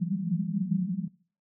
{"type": "band-pass noise", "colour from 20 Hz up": "white", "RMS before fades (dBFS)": -29, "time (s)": [0, 1.08], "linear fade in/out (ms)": 20, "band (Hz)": [170, 200], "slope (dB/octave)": 96, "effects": ["noise-tail reverb RT60 0.4 s tail -18 dB re dry"]}